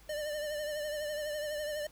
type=tone with vibrato; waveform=square; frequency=599 Hz; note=D5; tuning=34 cents sharp; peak=-35 dBFS; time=0.09-1.87 s; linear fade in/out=5 ms; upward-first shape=triangle; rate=12 Hz; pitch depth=52 cents each way; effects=added 50 Hz sine -58 dBFS peak until 1.91 s + pink hiss -60 dBFS RMS until 1.91 s